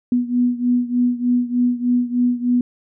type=beating tone pair; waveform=sine; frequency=244.1 / 247.4 Hz; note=B3 / B3; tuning=-20 / +3 cents; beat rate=3.3 Hz; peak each=-17 / -20 dBFS; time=0.12-2.61 s; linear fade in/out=2 ms; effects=none